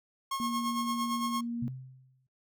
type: tone with tremolo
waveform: 45% pulse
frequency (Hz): 1083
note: C#6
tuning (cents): -41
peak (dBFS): -30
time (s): 0.31-1.41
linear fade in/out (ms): 5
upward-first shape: sine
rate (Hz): 8.8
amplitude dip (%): 55
type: tone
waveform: sine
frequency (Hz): 235.5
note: A#3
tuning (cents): +18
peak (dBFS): -32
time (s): 0.4-1.68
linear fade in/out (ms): 0
type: tone with exponential decay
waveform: sine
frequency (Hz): 130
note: C3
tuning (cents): -11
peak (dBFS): -31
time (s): 1.62-2.27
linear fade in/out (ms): 5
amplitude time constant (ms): 140
effects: noise-tail reverb RT60 0.2 s tail -23 dB re dry